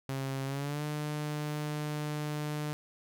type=tone with pitch glide; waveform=sawtooth; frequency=135.1 to 149.9 Hz; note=C#3 to D3; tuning=-44 to +36 cents; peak=-29 dBFS; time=0.09-2.73 s; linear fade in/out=0 ms; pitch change=+180 cents; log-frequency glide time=0.45-0.83 s; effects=none